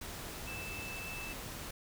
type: tone in noise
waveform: sine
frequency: 2637 Hz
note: E7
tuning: in tune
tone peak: -43 dBFS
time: 0.47-1.33 s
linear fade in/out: 5 ms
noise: pink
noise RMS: -44 dBFS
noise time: 0.01-1.71 s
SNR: -2 dB
effects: none